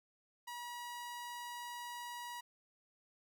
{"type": "tone", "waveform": "sawtooth", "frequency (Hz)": 963, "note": "B5", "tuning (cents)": -44, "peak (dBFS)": -40, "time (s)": [0.47, 2.41], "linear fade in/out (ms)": 10, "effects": []}